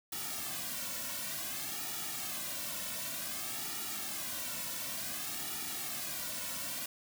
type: noise with flanger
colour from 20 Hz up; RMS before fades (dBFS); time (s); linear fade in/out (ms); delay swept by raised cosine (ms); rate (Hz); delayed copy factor
white; -39; 0.12-6.86; 5; 1.9 to 2.47; 0.55; -1
effects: none